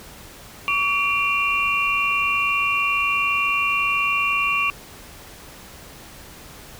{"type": "tone cluster", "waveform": "sine", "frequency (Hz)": [1139, 2384, 2758], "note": ["C#6", "D7", "F7"], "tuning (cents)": [47, 25, -22], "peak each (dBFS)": [-23, -23, -22], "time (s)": [0.68, 4.7], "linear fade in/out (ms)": 0, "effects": ["pink hiss -42 dBFS RMS until 6.79 s"]}